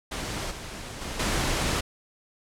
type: noise with level steps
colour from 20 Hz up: pink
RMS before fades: -32 / -38 / -34 / -26 dBFS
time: 0.11-1.81 s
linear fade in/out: 10 ms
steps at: 0.51 / 1.01 / 1.19 s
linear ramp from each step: 5 ms
effects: low-pass 9000 Hz 12 dB/octave